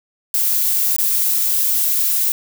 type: noise with dropouts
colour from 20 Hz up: violet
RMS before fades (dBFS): -17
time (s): 0.34-2.32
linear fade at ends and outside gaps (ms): 1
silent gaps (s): 0.964-0.984
effects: none